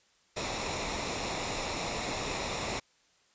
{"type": "noise with comb filter", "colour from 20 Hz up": "pink", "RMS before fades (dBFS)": -34, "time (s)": [0.36, 2.8], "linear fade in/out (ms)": 10, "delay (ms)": 0.64, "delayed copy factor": -0.55, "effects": ["white hiss -67 dBFS RMS until 3.34 s", "resampled to 16000 Hz"]}